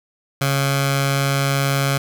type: tone with notch filter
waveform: 15% pulse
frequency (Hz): 138.4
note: C#3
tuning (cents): -2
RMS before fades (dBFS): -19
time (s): 0.41-1.98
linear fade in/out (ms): 5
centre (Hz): 340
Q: 0.61
effects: none